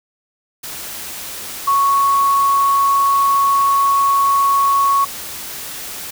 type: tone in noise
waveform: sine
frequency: 1108.7 Hz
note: C#6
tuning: in tune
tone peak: -11 dBFS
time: 1.67-5.05 s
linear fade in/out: 10 ms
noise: white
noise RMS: -29 dBFS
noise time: 0.63-6.11 s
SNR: +15 dB
effects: none